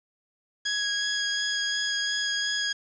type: tone with vibrato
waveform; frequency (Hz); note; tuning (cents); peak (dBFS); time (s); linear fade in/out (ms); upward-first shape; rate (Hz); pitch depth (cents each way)
15% pulse; 1658; G#6; -3; -19; 0.65-2.73; 10; sine; 2.8; 11
effects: resampled to 16000 Hz + 8-bit